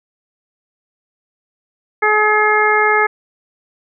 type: harmonic tone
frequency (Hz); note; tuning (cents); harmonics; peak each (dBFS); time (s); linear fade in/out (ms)
424.9; G#4; +40; 1 / 2 / 3 / 4 / 5; -17 / -17 / -17 / -17 / -17; 2.02-3.07; 10
effects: none